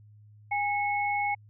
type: tone pair together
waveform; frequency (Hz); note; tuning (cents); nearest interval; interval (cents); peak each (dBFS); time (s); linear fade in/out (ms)
sine; 818 / 2191; G#5 / C#7; -26 / -21; octave + perfect fourth; 1705; -27 / -30; 0.51-1.35; 10
effects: added 105 Hz sine -51 dBFS peak until 1.49 s